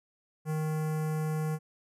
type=tone with notch filter; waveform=square; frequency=155.56 Hz; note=D#3; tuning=in tune; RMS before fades=-31 dBFS; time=0.45-1.59 s; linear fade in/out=50 ms; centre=3700 Hz; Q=0.51; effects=resampled to 32000 Hz